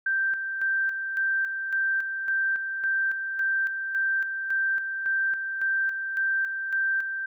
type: tone with tremolo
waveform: sine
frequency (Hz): 1568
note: G6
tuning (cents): 0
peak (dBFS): -22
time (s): 0.06-7.26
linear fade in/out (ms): 5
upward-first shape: square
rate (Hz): 1.8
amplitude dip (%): 50
effects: none